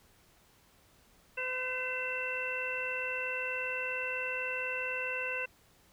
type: harmonic tone with a mistuned harmonic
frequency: 509 Hz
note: C5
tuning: 48 cents flat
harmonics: 1 / 2 / 3 / 4 / 5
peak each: -40 / -45 / -39 / -43 / -35 dBFS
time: 1.37-5.46 s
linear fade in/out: 10 ms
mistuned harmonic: 5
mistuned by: +92 cents
effects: pink hiss -64 dBFS RMS until 5.92 s